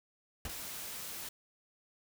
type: noise with exponential decay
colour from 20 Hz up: pink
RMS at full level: -37 dBFS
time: 0.45-0.62 s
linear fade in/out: 2 ms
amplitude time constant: 35 ms
type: noise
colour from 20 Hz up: white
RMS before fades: -43 dBFS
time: 0.49-1.29 s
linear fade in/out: 5 ms
effects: none